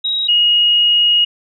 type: tone pair in turn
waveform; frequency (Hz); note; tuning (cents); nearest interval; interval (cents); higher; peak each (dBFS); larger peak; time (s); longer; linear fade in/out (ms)
sine; 3817 / 2879; A#7 / F#7; +40 / -48; perfect fourth; 488; first; -15 / -9; second; 0.04-0.28 / 0.28-1.25; second; 10
effects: none